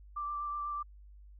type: tone with vibrato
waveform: sine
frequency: 1174.7 Hz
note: D6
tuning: in tune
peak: -34 dBFS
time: 0.16-0.83 s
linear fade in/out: 10 ms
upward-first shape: sine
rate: 8.1 Hz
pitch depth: 15 cents each way
effects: added 50 Hz sine -51 dBFS peak until 1.39 s